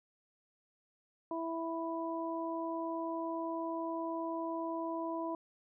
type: harmonic tone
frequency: 329.6 Hz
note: E4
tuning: in tune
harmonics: 1 / 2 / 3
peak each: -38 / -40 / -40 dBFS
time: 1.31-5.35 s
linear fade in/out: 2 ms
effects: none